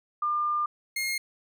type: tone pair in turn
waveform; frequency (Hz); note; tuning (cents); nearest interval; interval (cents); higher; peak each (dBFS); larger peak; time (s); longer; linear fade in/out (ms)
sine / sawtooth; 1200 / 2138; D6 / C7; +37 / +37; minor seventh; 1000; second; -24; neither; 0.22-0.66 / 0.96-1.18; first; 5
effects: none